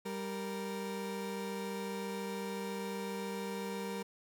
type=tone pair together; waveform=30% pulse; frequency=196 / 466.2 Hz; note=G3 / A#4; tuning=0 / 0 cents; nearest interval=octave + minor third; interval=1500 cents; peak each=-37 / -38 dBFS; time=0.05-4.03 s; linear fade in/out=10 ms; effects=none